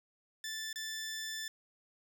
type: tone with dropouts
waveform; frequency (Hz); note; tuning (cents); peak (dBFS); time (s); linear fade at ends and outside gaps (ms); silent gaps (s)
15% pulse; 1760; A6; 0; -32; 0.44-1.48; 2; 0.729-0.758
effects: none